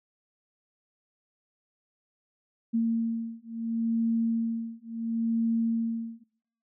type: beating tone pair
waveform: sine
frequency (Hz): 228.1 / 228.82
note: A#3 / A#3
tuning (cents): -37 / -32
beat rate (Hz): 0.72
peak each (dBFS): -28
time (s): 2.73-6.24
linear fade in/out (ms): 20
effects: noise-tail reverb RT60 0.7 s tail -22 dB re dry